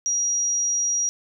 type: tone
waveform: sine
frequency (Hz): 5740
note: F8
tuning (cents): +47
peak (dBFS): -20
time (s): 0.06-1.09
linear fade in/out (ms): 0
effects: none